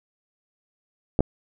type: clicks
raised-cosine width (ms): 2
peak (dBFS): -6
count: 2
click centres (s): 1.191 / 1.206
effects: none